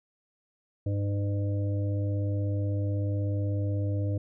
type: harmonic tone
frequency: 100.9 Hz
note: G#2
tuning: 49 cents flat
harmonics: 1 / 3 / 5 / 6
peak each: -26 / -36 / -40 / -42 dBFS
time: 0.86-4.18 s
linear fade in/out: 5 ms
effects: none